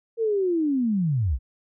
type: linear sweep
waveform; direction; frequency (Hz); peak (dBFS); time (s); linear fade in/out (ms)
sine; down; 466.2 to 51.91; -20; 0.17-1.39; 50
effects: none